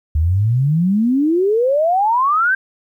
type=exponential sweep; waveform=sine; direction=up; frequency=73.42 to 1600 Hz; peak=-12 dBFS; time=0.15-2.55 s; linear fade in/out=5 ms; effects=9-bit